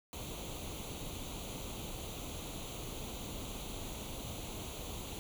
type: noise with comb filter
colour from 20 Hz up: pink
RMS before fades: -43 dBFS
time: 0.13-5.19 s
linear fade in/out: 0 ms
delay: 0.29 ms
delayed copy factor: +0.75
effects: none